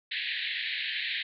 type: band-pass noise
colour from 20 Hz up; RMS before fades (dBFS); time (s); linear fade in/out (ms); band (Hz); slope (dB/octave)
pink; -33; 0.11-1.23; 10; 1700 to 4200; 96
effects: none